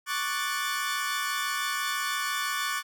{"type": "chord", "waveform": "sawtooth", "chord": "D major seventh", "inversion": "third", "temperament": "equal", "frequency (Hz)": [1108.7, 1174.7, 1480, 1760], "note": ["C#6", "D6", "F#6", "A6"], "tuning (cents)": [0, 0, 0, 0], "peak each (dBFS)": -30, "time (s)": [0.06, 2.83], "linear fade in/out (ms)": 50, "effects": []}